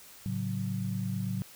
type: chord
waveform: sine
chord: F# minor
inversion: first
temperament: equal with one note detuned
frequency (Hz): 110 / 138.59 / 186.18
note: A2 / C#3 / F#3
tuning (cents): 0 / 0 / +11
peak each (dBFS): -34 / -37 / -33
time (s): 0.26-1.42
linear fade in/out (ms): 0
effects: white hiss -52 dBFS RMS until 1.55 s